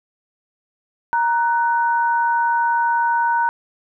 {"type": "tone pair together", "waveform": "sine", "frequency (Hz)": [936, 1492], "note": ["A#5", "F#6"], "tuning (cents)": [7, 14], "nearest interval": "minor sixth", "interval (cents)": 807, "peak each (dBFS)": [-16, -22], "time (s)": [1.13, 3.49], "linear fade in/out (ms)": 0, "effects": []}